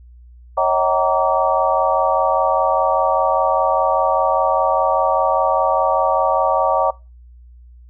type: tone cluster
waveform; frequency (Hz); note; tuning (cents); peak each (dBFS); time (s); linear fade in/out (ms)
sine; 551 / 636 / 761 / 931 / 1150; C#5 / D#5 / F#5 / A#5 / D6; -11 / +38 / +48 / -2 / -37; -20; 0.57-6.91; 10
effects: noise-tail reverb RT60 0.3 s tail -25 dB re dry + added 60 Hz sine -40 dBFS peak until 7.89 s